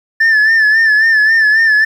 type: tone with vibrato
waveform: sine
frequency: 1760 Hz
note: A6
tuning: in tune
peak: -4 dBFS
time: 0.2-1.85 s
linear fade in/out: 10 ms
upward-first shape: sine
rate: 3.7 Hz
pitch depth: 60 cents each way
effects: tanh soft clip ceiling -6 dBFS + 7-bit